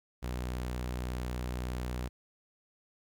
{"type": "tone", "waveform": "sawtooth", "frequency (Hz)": 61.74, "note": "B1", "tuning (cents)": 0, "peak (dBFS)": -30, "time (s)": [0.22, 2.09], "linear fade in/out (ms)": 20, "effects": ["12-bit"]}